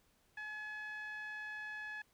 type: tone with low-pass filter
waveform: 5% pulse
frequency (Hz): 851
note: G#5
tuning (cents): +42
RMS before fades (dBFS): -45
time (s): 0.37-2.02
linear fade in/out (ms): 5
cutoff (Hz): 1900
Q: 7.8
effects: pink hiss -73 dBFS RMS until 2.13 s